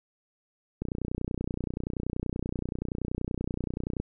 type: click train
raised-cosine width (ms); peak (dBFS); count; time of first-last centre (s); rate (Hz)
3; -18; 98; 0.82-4; 30.5
effects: none